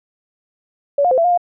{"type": "tone with pitch steps", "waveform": "sine", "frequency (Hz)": [568, 711, 516, 669, 710, 703], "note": ["C#5", "F5", "C5", "E5", "F5", "F5"], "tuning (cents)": [42, 31, -24, 25, 28, 11], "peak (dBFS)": -11, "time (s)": [0.98, 1.376], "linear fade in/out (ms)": 5, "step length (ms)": 66, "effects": []}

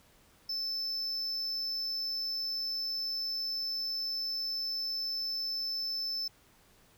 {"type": "tone", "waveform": "triangle", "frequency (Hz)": 5274, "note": "E8", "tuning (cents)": 0, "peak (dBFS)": -31, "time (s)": [0.49, 6.28], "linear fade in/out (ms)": 5, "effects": ["pink hiss -63 dBFS RMS until 6.97 s"]}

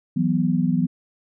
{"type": "chord", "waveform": "sine", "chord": "E suspended second", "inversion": "none", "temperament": "just", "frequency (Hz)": [164.81, 185.42, 247.2], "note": ["E3", "F#3", "B3"], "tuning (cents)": [0, 4, 2], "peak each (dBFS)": -22, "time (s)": [0.16, 0.87], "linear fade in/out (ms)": 10, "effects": []}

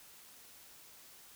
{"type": "silence", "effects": ["white hiss -57 dBFS RMS until 1.35 s"]}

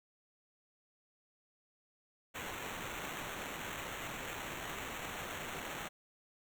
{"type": "noise with sample-and-hold", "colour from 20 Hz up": "blue", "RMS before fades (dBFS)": -43, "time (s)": [2.34, 5.89], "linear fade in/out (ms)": 20, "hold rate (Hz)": 4900, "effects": []}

